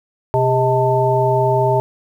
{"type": "harmonic tone with a mistuned harmonic", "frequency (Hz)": 127, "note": "B2", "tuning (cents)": 49, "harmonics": [1, 3, 5, 7], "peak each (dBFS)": [-18, -18, -18, -18], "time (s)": [0.34, 1.8], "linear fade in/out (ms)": 0, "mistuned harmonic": 3, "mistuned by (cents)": 94, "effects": ["8-bit"]}